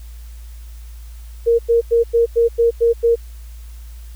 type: tone bursts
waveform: sine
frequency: 466.2 Hz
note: A#4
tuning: in tune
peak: -10 dBFS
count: 8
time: 1.46-3.158 s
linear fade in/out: 20 ms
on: 130 ms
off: 94 ms
effects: added 57 Hz sine -32 dBFS peak until 4.15 s + white hiss -50 dBFS RMS until 4.15 s